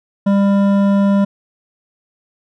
triangle tone with hard clipping, 199.1 Hz, G3, 27 cents sharp, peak -12 dBFS, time 0.26-1.25 s, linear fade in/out 10 ms, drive 15 dB, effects none

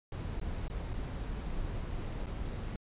brown noise with dropouts, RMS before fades -37 dBFS, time 0.12-2.76 s, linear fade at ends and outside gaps 2 ms, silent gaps 0.399-0.413 / 0.681-0.699 / 0.934-0.939 / 2.26-2.267 s, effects resampled to 8000 Hz

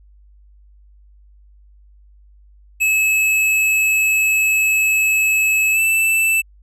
square tone with pitch glide, 2590 to 2649 Hz, E7 to E7, -31 to +8 cents, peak -14 dBFS, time 2.8-6.42 s, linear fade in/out 20 ms, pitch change +39 cents, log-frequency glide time 5.73-5.79 s, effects added 50 Hz sine -45 dBFS peak until 6.62 s

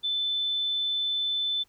sine tone, 3520 Hz, A7, in tune, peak -25 dBFS, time 0.03-1.64 s, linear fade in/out 20 ms, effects pink hiss -66 dBFS RMS until 1.68 s

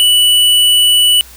square tone, 2960 Hz, F#7, in tune, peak -7 dBFS, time 0-1.21 s, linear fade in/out 0 ms, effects added 60 Hz sine -39 dBFS peak until 1.36 s + white hiss -38 dBFS RMS until 1.36 s

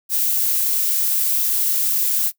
violet noise, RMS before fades -19 dBFS, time 0.09-2.32 s, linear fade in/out 50 ms, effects noise-tail reverb RT60 0.1 s tail -20 dB re dry

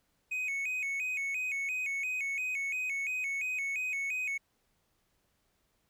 triangle tone with vibrato, 2355 Hz, D7, 4 cents sharp, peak -30 dBFS, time 0.31-4.38 s, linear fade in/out 10 ms, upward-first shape square, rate 2.9 Hz, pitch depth 110 cents each way, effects pink hiss -75 dBFS RMS until 5.89 s

